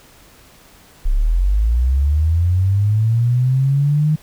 sine linear sweep, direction up, 30.87 to 155.56 Hz, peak -12 dBFS, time 1.05-4.16 s, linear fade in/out 10 ms, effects pink hiss -47 dBFS RMS until 4.22 s

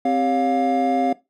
triangle tone cluster, 262 / 394.3 / 559 / 707 Hz, C4 / G4 / C#5 / F5, +2 / +10 / +14 / +21 cents, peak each -19 / -27 / -26 / -18 dBFS, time 0.05-1.13 s, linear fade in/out 5 ms, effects noise-tail reverb RT60 0.2 s tail -18 dB re dry

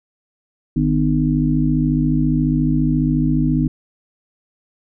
harmonic tone with a mistuned harmonic, 50.9 Hz, G#1, 34 cents flat, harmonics 1 / 3 / 5 / 6, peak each -23 / -18 / -18 / -21 dBFS, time 0.76-3.68 s, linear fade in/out 5 ms, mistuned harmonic 5, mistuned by -24 cents, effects none

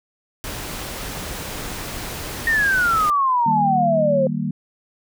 pink noise, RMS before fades -30 dBFS, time 0.44-3.1 s, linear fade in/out 0 ms
sine exponential sweep, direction down, 1864.7 to 518 Hz, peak -15 dBFS, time 2.47-4.27 s, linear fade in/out 2 ms
sine chord, Eb major, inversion none, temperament equal, 155.56 / 196 / 233.1 Hz, Eb3 / G3 / Bb3, 0 / 0 / 0 cents, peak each -25 dBFS, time 3.46-4.51 s, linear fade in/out 5 ms
effects none

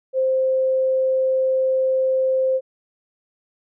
sine tone, 523.3 Hz, C5, in tune, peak -16 dBFS, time 0.13-2.61 s, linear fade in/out 50 ms, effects none

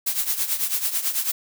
blue noise with tremolo, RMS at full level -21 dBFS, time 0.06-1.32 s, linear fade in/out 10 ms, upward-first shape triangle, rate 9.1 Hz, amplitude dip 80%, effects none

